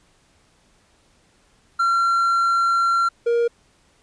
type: tone pair in turn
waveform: triangle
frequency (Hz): 1368 / 470.7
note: F6 / A#4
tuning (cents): -36 / +17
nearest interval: octave + tritone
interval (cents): 1847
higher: first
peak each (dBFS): -14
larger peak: neither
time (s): 1.79-3.09 / 3.26-3.48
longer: first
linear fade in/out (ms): 10
effects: pink hiss -59 dBFS RMS until 4.02 s + resampled to 22050 Hz